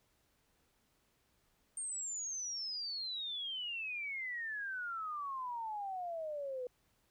sine exponential sweep, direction down, 8800 to 490.2 Hz, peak -38 dBFS, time 1.77-6.67 s, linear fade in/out 2 ms, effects pink hiss -75 dBFS RMS until 7.1 s

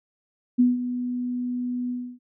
sine tone with ADSR envelope, 246.9 Hz, B3, in tune, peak -13 dBFS, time 0.58-2.19 s, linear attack 20 ms, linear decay 170 ms, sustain -12 dB, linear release 290 ms, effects none

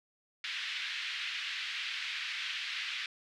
white band-pass noise, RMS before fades -38 dBFS, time 0.44-3.06 s, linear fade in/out 2 ms, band 1700 to 3600 Hz, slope 24 dB/octave, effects none

